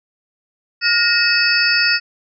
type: tone cluster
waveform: sine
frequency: 1425 / 1862 / 2582 / 4598 / 5180 Hz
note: F6 / A#6 / E7 / D8 / E8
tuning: +34 / -2 / -37 / -37 / -31 cents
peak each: -19 dBFS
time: 0.81-2 s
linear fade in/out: 50 ms
effects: none